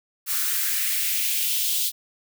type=noise with high-pass filter sweep; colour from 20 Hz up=blue; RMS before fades=-24 dBFS; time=0.26-1.92 s; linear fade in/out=50 ms; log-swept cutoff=1300 to 3700 Hz; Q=2.4; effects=none